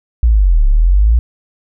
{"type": "linear two-way sweep", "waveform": "sine", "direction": "down then up", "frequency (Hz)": [60.4, 33.34, 60.4], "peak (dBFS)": -6, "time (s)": [0.23, 1.19], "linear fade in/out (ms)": 0, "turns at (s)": 0.67, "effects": []}